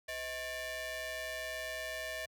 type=ring-modulated tone; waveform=sawtooth; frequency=573 Hz; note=D5; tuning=43 cents flat; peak=-31 dBFS; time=0.08-2.26 s; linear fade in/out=10 ms; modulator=1210 Hz; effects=high-pass 100 Hz 12 dB/octave